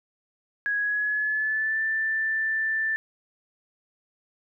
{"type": "tone with pitch glide", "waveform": "sine", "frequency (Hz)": [1661.2, 1770.2], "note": ["G#6", "A6"], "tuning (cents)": [0, 10], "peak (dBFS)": -23, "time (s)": [0.66, 2.96], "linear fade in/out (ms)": 0, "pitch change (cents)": 110, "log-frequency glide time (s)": [0.77, 1.81], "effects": []}